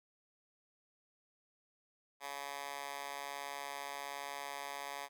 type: tone with high-pass filter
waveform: 10% pulse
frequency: 141.2 Hz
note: C#3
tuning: 32 cents sharp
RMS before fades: -44 dBFS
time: 2.2-5.09 s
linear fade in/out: 50 ms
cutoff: 960 Hz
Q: 1.3
effects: none